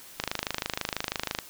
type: click train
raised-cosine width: 0.2 ms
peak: -10 dBFS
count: 32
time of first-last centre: 0.2-1.388 s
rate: 26.1 Hz
effects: white hiss -48 dBFS RMS until 1.49 s